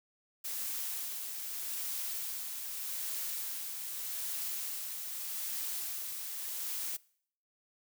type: noise with tremolo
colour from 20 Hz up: blue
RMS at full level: -37 dBFS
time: 0.44-6.97 s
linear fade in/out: 10 ms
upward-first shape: sine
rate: 0.82 Hz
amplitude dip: 35%
effects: noise-tail reverb RT60 0.6 s tail -23 dB re dry